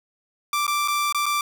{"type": "tone with dropouts", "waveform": "sawtooth", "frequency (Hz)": 1174.7, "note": "D6", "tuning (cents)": 0, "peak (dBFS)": -17, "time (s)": [0.53, 1.41], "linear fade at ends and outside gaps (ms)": 2, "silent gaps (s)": [[0.667, 0.678], [0.877, 0.882], [1.125, 1.146], [1.258, 1.263]], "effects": []}